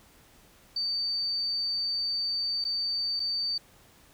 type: tone with dropouts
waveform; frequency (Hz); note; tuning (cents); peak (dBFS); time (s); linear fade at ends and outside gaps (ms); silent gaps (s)
sine; 4591; D8; -40; -27; 0.76-3.58; 5; 2.642-2.65 / 3.196-3.2
effects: pink hiss -58 dBFS RMS until 4.13 s